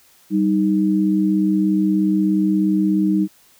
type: tone pair together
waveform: sine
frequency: 194.29 / 311.1 Hz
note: G3 / D#4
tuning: -15 / 0 cents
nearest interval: minor sixth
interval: 815 cents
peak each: -17 dBFS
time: 0.3-3.28 s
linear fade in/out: 50 ms
effects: white hiss -53 dBFS RMS until 3.59 s